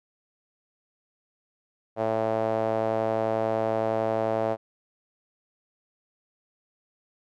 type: tone with band-pass filter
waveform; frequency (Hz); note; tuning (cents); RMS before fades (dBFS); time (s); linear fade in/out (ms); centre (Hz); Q
sawtooth; 111; A2; +16; -26; 1.96-4.57; 50; 630; 3.3
effects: none